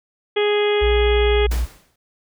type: harmonic tone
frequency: 415.3 Hz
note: G#4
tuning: in tune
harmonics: 1 / 2 / 3 / 4 / 5 / 6 / 7 / 8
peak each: -16 / -28 / -32 / -32 / -28 / -31 / -33 / -28 dBFS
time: 0.36-1.47 s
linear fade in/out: 10 ms
type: tone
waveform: sine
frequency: 59 Hz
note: A#1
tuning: 22 cents sharp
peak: -17 dBFS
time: 0.81-1.66 s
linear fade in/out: 20 ms
type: noise with exponential decay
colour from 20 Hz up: pink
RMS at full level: -27 dBFS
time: 1.51-1.96 s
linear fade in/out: 5 ms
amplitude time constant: 96 ms
effects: none